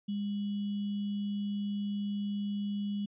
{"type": "tone with sample-and-hold", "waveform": "sine", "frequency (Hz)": 203.6, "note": "G#3", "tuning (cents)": -34, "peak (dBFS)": -31, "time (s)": [0.08, 3.06], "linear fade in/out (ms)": 10, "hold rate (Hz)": 3150, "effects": ["resampled to 8000 Hz"]}